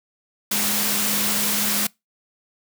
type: tone in noise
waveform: sine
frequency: 207.7 Hz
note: G#3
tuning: in tune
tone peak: -30 dBFS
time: 0.51-1.87 s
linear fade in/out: 5 ms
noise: white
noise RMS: -22 dBFS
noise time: 0.51-1.87 s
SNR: -11 dB
effects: noise-tail reverb RT60 0.2 s tail -24 dB re dry + high-pass 100 Hz 12 dB/octave